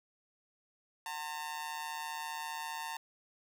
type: tone with amplitude modulation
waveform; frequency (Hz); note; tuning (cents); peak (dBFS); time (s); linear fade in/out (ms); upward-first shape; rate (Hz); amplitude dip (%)
sawtooth; 905; A5; +48; -31; 1.06-2.97; 2; sine; 155; 80
effects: none